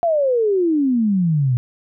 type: exponential sweep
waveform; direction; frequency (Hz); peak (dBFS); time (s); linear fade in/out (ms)
sine; down; 701 to 119.2; -14; 0.03-1.57; 0
effects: none